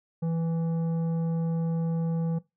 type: tone with tanh clipping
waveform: triangle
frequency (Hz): 165.1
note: E3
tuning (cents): +3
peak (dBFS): -27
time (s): 0.22-2.39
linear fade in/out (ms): 10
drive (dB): 14
effects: noise-tail reverb RT60 0.2 s tail -19 dB re dry